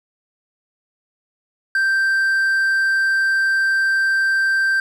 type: tone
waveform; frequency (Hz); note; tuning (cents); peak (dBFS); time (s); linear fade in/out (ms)
triangle; 1568; G6; 0; -13; 1.75-4.8; 2
effects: none